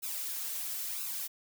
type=noise with flanger; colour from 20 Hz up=blue; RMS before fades=-37 dBFS; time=0.02-1.28 s; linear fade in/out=20 ms; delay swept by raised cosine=0.76 to 4.46 ms; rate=1 Hz; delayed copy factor=+0.7; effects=none